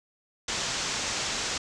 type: low-pass noise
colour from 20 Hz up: white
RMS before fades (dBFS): -31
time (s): 0.48-1.58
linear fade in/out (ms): 5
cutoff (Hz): 7400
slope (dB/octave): 48
effects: none